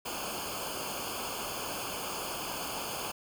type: noise with comb filter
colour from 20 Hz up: pink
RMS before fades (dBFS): -37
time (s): 0.05-3.12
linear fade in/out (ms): 10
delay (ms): 0.52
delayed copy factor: -0.9
effects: none